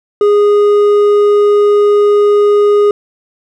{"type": "tone with hard clipping", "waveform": "sine", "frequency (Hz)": 412.5, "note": "G#4", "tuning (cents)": -12, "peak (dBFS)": -7, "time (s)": [0.21, 2.91], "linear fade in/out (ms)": 2, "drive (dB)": 5, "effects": []}